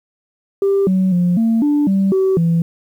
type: tone with pitch steps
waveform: sine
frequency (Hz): 394.6 / 187.6 / 176.8 / 226.7 / 293.1 / 194.3 / 381.3 / 167.2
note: G4 / F#3 / F3 / A#3 / D4 / G3 / G4 / E3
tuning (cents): +11 / +24 / +22 / -48 / -3 / -15 / -48 / +25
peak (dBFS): -10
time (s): 0.62-2.62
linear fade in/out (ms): 2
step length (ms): 250
effects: tanh soft clip ceiling -9 dBFS + 8-bit